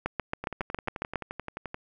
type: two click trains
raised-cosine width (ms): 0.5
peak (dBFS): -13 / -20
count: 9 / 16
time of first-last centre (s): 0.06-1.157 / 0.44-1.744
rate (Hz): 7.29 / 11.5
effects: none